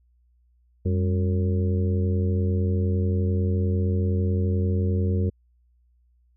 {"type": "harmonic tone with a mistuned harmonic", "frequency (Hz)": 91.2, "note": "F#2", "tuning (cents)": -24, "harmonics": [1, 2, 3, 4, 5, 6], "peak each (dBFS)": [-21, -28, -38, -33, -33, -44], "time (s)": [0.85, 5.3], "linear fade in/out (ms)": 10, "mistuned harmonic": 2, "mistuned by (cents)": 140, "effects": ["added 60 Hz sine -59 dBFS peak until 6.36 s"]}